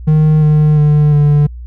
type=tone with pitch steps; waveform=triangle; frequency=154.4 / 151.84 / 149.31 / 146.83 Hz; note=D#3 / D#3 / D3 / D3; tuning=-13 / -42 / +29 / 0 cents; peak=-4 dBFS; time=0.07-1.47 s; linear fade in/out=10 ms; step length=350 ms; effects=added 60 Hz sine -25 dBFS peak until 1.66 s